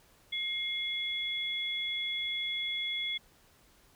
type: tone pair together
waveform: sine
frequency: 2131 / 3383 Hz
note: C7 / G#7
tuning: +31 / +31 cents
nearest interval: minor sixth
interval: 800 cents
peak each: -36 / -33 dBFS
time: 0.32-3.18 s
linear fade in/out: 10 ms
effects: pink hiss -63 dBFS RMS until 3.95 s